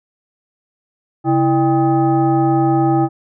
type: tone with frequency modulation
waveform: sine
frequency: 329.6 Hz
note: E4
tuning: in tune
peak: -11 dBFS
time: 1.24-3.09 s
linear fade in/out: 50 ms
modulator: 465 Hz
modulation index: 1.1
effects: none